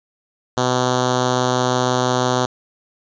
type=tone with notch filter; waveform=5% pulse; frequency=126 Hz; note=B2; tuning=35 cents sharp; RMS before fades=-18 dBFS; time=0.57-2.46 s; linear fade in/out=5 ms; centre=2000 Hz; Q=1.2; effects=resampled to 16000 Hz